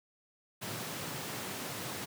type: high-pass noise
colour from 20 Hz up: pink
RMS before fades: -40 dBFS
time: 0.61-2.06 s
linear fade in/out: 20 ms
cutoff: 100 Hz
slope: 48 dB/octave
effects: none